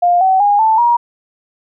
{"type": "tone with pitch steps", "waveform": "sine", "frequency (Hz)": [704, 758.9, 818.1, 881.9, 950.6], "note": ["F5", "F#5", "G#5", "A5", "A#5"], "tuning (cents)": [14, 44, -26, 4, 34], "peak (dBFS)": -8, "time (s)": [0.02, 0.97], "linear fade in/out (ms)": 10, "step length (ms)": 190, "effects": []}